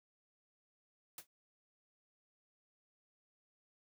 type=noise with exponential decay; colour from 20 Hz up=white; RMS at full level=-43 dBFS; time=1.18-1.27 s; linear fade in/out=2 ms; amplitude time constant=18 ms; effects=none